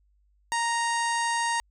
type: harmonic tone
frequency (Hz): 932.3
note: A#5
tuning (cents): 0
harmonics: 1 / 2 / 3 / 4 / 5 / 6 / 7 / 8 / 9 / 10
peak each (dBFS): -26 / -30 / -38 / -40 / -39 / -43 / -38 / -47 / -38 / -42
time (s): 0.52-1.6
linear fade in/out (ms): 0
effects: added 50 Hz sine -62 dBFS peak until 1.7 s